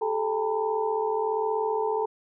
sine tone cluster, 394.5 / 435.7 / 806 / 903 / 978 Hz, G4 / A4 / G5 / A5 / B5, +11 / -17 / +48 / +45 / -17 cents, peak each -35 / -26 / -34 / -30 / -35 dBFS, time 0.01-2.06 s, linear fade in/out 10 ms, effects none

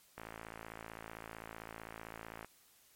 click train, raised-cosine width 0.5 ms, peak -30 dBFS, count 127, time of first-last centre 0.18-2.446 s, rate 55.6 Hz, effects white hiss -66 dBFS RMS until 2.95 s + MP3 64 kbps

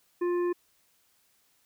harmonic tone, 351.7 Hz, F4, 12 cents sharp, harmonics 1 / 3 / 5 / 7, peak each -25 / -38 / -45 / -53 dBFS, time 0.21-0.53 s, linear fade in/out 10 ms, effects white hiss -68 dBFS RMS until 1.65 s

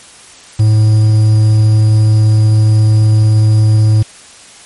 triangle tone with quantisation, 108.1 Hz, A2, 30 cents flat, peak -3 dBFS, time 0.59-4.03 s, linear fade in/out 10 ms, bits 5, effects white hiss -37 dBFS RMS until 4.65 s + MP3 48 kbps

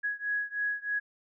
sine beating tone pair, 1667 / 1670.2 Hz, G#6 / G#6, +6 / +9 cents, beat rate 3.2 Hz, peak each -32 / -33 dBFS, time 0.03-1 s, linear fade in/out 20 ms, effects none

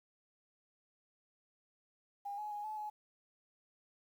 sine tone with pitch steps, 808 / 843 / 829 / 860 / 845 Hz, G#5 / G#5 / G#5 / A5 / G#5, -48 / +26 / -3 / -40 / +30 cents, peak -39 dBFS, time 2.25-2.9 s, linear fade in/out 10 ms, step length 130 ms, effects 11-bit

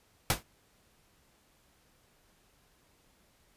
pink noise with exponential decay, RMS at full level -22 dBFS, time 0.3-0.43 s, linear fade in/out 1 ms, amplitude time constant 27 ms, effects pink hiss -67 dBFS RMS until 3.56 s + resampled to 32000 Hz

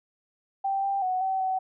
sine tone with pitch steps, 782 / 789 / 741 / 764 / 755 Hz, G5 / G5 / F#5 / G5 / F#5, -4 / +11 / +2 / -45 / +35 cents, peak -24 dBFS, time 0.64-1.59 s, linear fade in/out 10 ms, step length 190 ms, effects none

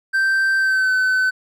triangle tone with pitch glide, 1563 to 1516.8 Hz, G6 to F#6, -6 to +43 cents, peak -13 dBFS, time 0.13-1.31 s, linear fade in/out 20 ms, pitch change -51 cents, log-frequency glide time 0.57-0.92 s, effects none

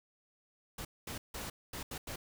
pink noise bursts at uneven times, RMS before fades -42 dBFS, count 6, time 0.78-0.85 / 1.07-1.18 / 1.34-1.5 / 1.73-1.83 / 1.91-1.98 / 2.07-2.16 s, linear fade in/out 5 ms, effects none

